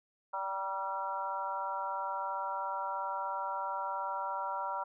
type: harmonic tone with a mistuned harmonic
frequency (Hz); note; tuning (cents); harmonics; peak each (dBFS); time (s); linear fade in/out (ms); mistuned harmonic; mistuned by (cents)
194.5; G3; -13; 3 / 4 / 5 / 6 / 7; -43 / -41 / -36 / -46 / -40; 0.33-4.84; 10; 5; -24
effects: none